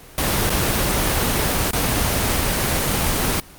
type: noise with dropouts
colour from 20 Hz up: pink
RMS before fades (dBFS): -19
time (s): 0.18-3.4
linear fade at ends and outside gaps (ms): 1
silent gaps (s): 0.495-0.503 / 1.709-1.732
effects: pink hiss -43 dBFS RMS until 3.58 s + Opus 24 kbps